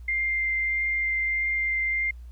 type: tone with vibrato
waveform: sine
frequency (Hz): 2098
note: C7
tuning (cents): +4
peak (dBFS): -23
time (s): 0.08-2.11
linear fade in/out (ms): 5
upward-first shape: triangle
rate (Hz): 1.6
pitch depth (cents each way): 8
effects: added 60 Hz sine -39 dBFS peak until 2.31 s + pink hiss -66 dBFS RMS until 2.31 s